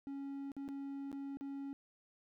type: tone with dropouts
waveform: triangle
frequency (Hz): 277.1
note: C#4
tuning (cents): -1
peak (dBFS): -39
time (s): 0.07-1.73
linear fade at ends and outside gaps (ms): 0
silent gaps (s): 0.518-0.566 / 0.68-0.688 / 1.116-1.128 / 1.371-1.41
effects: none

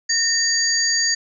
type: tone cluster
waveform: sine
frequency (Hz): 1831 / 4665 / 6670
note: A#6 / D8 / G#8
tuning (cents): -32 / -12 / +7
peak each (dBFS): -22 / -20 / -21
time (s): 0.09-1.15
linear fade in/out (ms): 10
effects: none

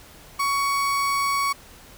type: tone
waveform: 35% pulse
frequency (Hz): 1119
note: C#6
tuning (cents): +16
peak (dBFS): -19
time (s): 0.39-1.53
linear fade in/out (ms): 10
effects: pink hiss -47 dBFS RMS until 1.97 s

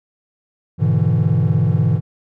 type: chord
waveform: triangle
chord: E dominant seventh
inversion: first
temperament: just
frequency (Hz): 103.01 / 123.61 / 148.33 / 164.81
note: G#2 / B2 / D3 / E3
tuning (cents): -14 / +2 / +18 / 0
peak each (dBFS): -16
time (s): 0.78-2.01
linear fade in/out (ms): 50
effects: tanh soft clip ceiling -4 dBFS

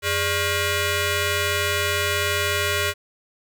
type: ring-modulated tone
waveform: 10% pulse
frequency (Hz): 501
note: B4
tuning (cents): +25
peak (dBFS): -9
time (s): 0.02-2.94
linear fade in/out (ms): 50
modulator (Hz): 912
effects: none

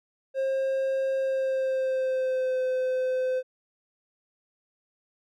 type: tone with pitch glide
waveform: triangle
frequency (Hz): 534 to 513.4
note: C5 to C5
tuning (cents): +35 to -33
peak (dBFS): -22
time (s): 0.34-3.43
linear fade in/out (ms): 50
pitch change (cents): -68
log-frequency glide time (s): 1.17-2.61
effects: none

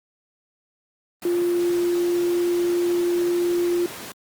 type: tone in noise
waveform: sine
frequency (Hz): 349.2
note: F4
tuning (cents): 0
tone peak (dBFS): -18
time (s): 1.25-3.86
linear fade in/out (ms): 2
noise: pink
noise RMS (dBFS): -35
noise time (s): 1.22-4.12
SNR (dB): +14
effects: high-pass 200 Hz 12 dB/octave + Opus 32 kbps

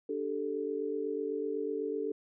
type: chord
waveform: sine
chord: D suspended fourth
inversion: none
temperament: equal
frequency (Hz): 293.7 / 392 / 440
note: D4 / G4 / A4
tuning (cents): 0 / 0 / 0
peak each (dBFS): -38 / -37 / -34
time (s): 0.09-2.12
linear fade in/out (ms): 5
effects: none

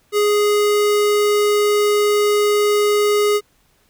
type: tone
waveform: square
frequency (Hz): 415.3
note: G#4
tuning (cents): 0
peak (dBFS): -14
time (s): 0.12-3.41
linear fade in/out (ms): 50
effects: pink hiss -59 dBFS RMS until 3.89 s

